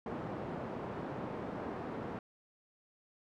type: band-pass noise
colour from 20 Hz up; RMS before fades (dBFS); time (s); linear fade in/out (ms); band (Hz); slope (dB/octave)
pink; -41; 0.06-2.19; 2; 150 to 970; 12
effects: none